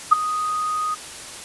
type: tone with ADSR envelope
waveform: sine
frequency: 1244.5 Hz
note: D#6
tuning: in tune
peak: -5 dBFS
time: 0.11-0.95 s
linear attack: 17 ms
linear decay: 10 ms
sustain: -16 dB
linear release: 13 ms
effects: white hiss -36 dBFS RMS until 1.44 s + resampled to 24000 Hz